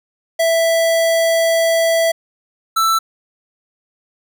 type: tone pair in turn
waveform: square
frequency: 660 / 1326.1 Hz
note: E5 / E6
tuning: +2 / +10 cents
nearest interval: octave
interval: 1208 cents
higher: second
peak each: -13 dBFS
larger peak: neither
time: 0.39-2.12 / 2.76-2.99 s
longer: first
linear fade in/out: 10 ms
effects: none